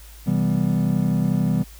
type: chord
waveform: triangle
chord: C major seventh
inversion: none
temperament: equal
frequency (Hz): 130.81 / 164.81 / 196 / 246.9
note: C3 / E3 / G3 / B3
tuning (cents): 0 / 0 / 0 / 0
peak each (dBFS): -23 / -20 / -20 / -24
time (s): 0.26-1.64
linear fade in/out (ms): 20
effects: added 54 Hz sine -41 dBFS peak until 1.79 s + white hiss -48 dBFS RMS until 1.79 s